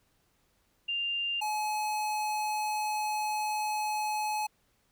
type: tone pair in turn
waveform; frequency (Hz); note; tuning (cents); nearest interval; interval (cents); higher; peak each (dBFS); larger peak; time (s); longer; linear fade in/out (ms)
sine / square; 2794 / 850.6; F7 / G#5; 0 / +41; octave + major sixth; 2059; first; -29 / -30; first; 0.88-1.41 / 1.41-4.47; second; 10
effects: pink hiss -71 dBFS RMS until 4.91 s